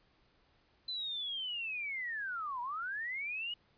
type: linear two-way sweep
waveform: sine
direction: down then up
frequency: 4066 to 940 to 2933 Hz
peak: -36 dBFS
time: 0.88-3.54 s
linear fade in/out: 5 ms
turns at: 2.61 s
effects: pink hiss -70 dBFS RMS until 3.77 s + resampled to 11025 Hz